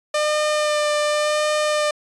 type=tone with vibrato; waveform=sawtooth; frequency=601 Hz; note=D5; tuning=40 cents sharp; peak=-14 dBFS; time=0.14-1.91 s; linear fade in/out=5 ms; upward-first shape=sine; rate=0.9 Hz; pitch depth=14 cents each way; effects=resampled to 22050 Hz